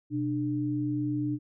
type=tone pair together; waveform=sine; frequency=126.2 / 298.1 Hz; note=B2 / D4; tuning=+38 / +26 cents; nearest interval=octave + minor third; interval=1488 cents; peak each=-32 / -28 dBFS; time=0.1-1.39 s; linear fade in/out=50 ms; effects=none